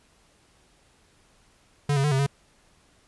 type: tone with pitch steps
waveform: square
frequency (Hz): 144.4 / 137.4 / 148.5 / 134 / 139.9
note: D3 / C#3 / D3 / C3 / C#3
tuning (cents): -29 / -15 / +20 / +42 / +16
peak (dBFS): -21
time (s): 1.89-2.265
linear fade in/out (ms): 5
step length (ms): 75
effects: pink hiss -61 dBFS RMS until 3.07 s + resampled to 24000 Hz